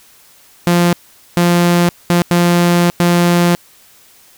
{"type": "tone bursts at uneven times", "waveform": "sawtooth", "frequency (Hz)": 173.9, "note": "F3", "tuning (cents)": -7, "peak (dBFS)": -5, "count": 5, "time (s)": [[0.67, 0.93], [1.37, 1.89], [2.1, 2.22], [2.31, 2.9], [3, 3.55]], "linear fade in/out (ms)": 0, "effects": ["white hiss -46 dBFS RMS until 4.37 s"]}